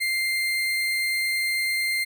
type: tone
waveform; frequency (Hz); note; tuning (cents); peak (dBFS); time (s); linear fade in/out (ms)
35% pulse; 2097; C7; +3; -21; 0-2.05; 20
effects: none